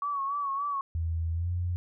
sine tone with vibrato, 1124 Hz, C#6, 24 cents sharp, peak -28 dBFS, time 0.02-0.81 s, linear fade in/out 2 ms, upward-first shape sine, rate 3.5 Hz, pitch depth 56 cents each way
sine tone with pitch glide, 82.41 to 88.32 Hz, E2 to F2, 0 to +20 cents, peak -27 dBFS, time 0.95-1.76 s, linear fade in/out 0 ms, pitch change +120 cents, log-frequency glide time 1.33-1.5 s
effects none

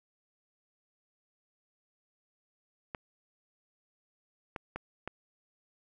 clicks, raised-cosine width 0.5 ms, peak -22 dBFS, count 4, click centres 2.948 / 4.562 / 4.76 / 5.076 s, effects none

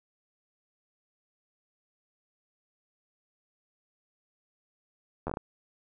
slowing click train, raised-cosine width 1 ms, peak -19 dBFS, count 6, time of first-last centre 5.27-5.371 s, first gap 11 ms, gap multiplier 1.31, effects none

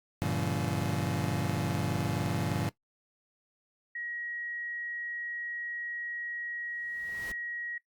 30% pulse chord, G diminished seventh, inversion none, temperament just, 98 / 117.6 / 141.12 / 169.34 Hz, G2 / Bb2 / Db3 / Fb3, 0 / +16 / +31 / +47 cents, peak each -32 / -34 / -31 / -32 dBFS, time 0.22-2.69 s, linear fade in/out 0 ms
sine tone, 1900 Hz, A#6, 33 cents sharp, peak -36 dBFS, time 3.95-7.78 s, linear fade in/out 5 ms
pink noise with exponential growth, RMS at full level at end -43 dBFS, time 6.58-7.32 s, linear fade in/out 5 ms, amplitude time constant 160 ms
effects noise-tail reverb RT60 0.1 s tail -17 dB re dry + Opus 48 kbps

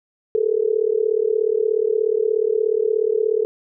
sine tone with amplitude modulation, 436.8 Hz, A4, 13 cents flat, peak -12 dBFS, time 0.35-3.45 s, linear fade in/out 0 ms, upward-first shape sine, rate 36.8 Hz, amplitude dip 95%, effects none

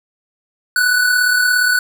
square tone pair together, 1480 / 1517.2 Hz, F#6 / F#6, 0 / +43 cents, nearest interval unison, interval 43 cents, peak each -13 / -22 dBFS, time 0.76-1.79 s, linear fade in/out 2 ms, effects none

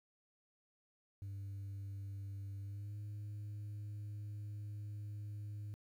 sine tone with pitch glide, 99 to 103.86 Hz, G2 to G#2, +18 to +1 cents, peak -40 dBFS, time 1.22-5.74 s, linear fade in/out 0 ms, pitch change +83 cents, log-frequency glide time 2.6-2.97 s, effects tanh soft clip ceiling -42 dBFS + 12-bit

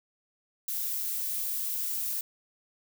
violet noise, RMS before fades -32 dBFS, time 0.68-2.21 s, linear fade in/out 2 ms, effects none

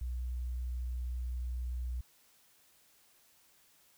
sine tone, 61.5 Hz, B1, 7 cents flat, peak -34 dBFS, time 0.01-2.01 s, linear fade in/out 5 ms, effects white hiss -66 dBFS RMS until 3.97 s

